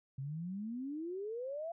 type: exponential sweep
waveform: sine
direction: up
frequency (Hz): 130.3 to 691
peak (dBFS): -38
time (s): 0.18-1.72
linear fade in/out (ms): 5
effects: none